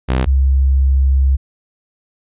sawtooth / sine tone pair in turn, 64.3 / 67.13 Hz, C2 / C2, -30 / +45 cents, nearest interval minor second, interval 75 cents, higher second, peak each -9 dBFS, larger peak neither, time 0.08-0.26 / 0.26-1.37 s, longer second, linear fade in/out 20 ms, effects resampled to 8000 Hz

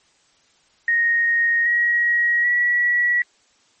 sine tone with pitch steps, 1864.7 / 1899.5 / 1934.9 Hz, A#6 / A#6 / B6, 0 / +32 / -36 cents, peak -15 dBFS, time 0.88-3.22 s, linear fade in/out 2 ms, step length 780 ms, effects white hiss -59 dBFS RMS until 3.8 s + MP3 32 kbps

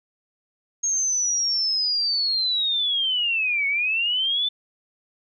sine linear two-way sweep, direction down then up, 6530 to 2200 to 3540 Hz, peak -20 dBFS, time 0.83-4.49 s, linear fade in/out 10 ms, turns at 3.67 s, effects none

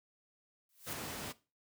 blue noise with exponential growth, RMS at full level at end -40 dBFS, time 0.69-0.93 s, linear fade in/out 2 ms, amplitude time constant 52 ms
pink noise, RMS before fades -42 dBFS, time 0.86-1.33 s, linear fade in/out 20 ms
effects noise-tail reverb RT60 0.3 s tail -18 dB re dry + high-pass 100 Hz 12 dB/octave

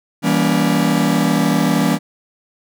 45% pulse chord, E diminished seventh, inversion none, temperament just, 164.81 / 197.78 / 237.3 / 284.8 Hz, E3 / G3 / Bb3 / Db4, 0 / +16 / +31 / +47 cents, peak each -19 dBFS, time 0.22-1.99 s, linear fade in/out 50 ms, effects none

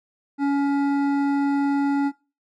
sine tone with hard clipping, 281.3 Hz, C#4, 26 cents sharp, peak -20 dBFS, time 0.38-2.12 s, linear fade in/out 50 ms, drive 11 dB, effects noise-tail reverb RT60 0.3 s tail -19 dB re dry + MP3 48 kbps

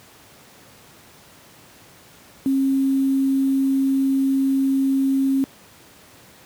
sine tone with quantisation, 270 Hz, C#4, 45 cents flat, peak -16 dBFS, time 2.46-5.44 s, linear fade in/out 0 ms, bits 7, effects pink hiss -48 dBFS RMS until 6.45 s + high-pass 100 Hz 12 dB/octave

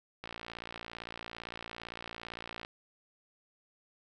click train, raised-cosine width 0.3 ms, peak -25 dBFS, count 140, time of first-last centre 0.24-2.649 s, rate 57.7 Hz, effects none

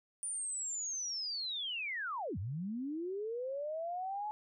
sine linear two-way sweep, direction down then up, 9397 to 83.5 to 858 Hz, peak -36 dBFS, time 0.23-4.31 s, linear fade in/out 0 ms, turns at 2.38 s, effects none

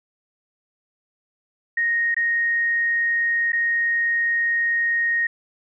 sine tone with dropouts, 1864.7 Hz, A#6, in tune, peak -18 dBFS, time 1.77-5.27 s, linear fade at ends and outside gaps 5 ms, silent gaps 2.145-2.165 / 3.521-3.53 s, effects none

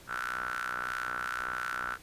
sawtooth ring-modulated tone, 61.8 Hz, B1, 2 cents sharp, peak -26 dBFS, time 0.07-1.98 s, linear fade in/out 50 ms, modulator 1420 Hz, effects pink hiss -54 dBFS RMS until 2.02 s + resampled to 32000 Hz

